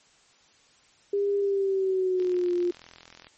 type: tone with pitch glide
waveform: sine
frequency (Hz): 402.5 to 352.4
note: G4 to F4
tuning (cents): +46 to +16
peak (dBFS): -22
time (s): 1.13-2.71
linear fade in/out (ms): 5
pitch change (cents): -230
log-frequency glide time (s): 1.38-2.53
type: click train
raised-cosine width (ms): 0.2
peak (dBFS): -29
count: 46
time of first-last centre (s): 2.2-3.269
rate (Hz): 42.1
effects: white hiss -60 dBFS RMS until 3.37 s + MP3 32 kbps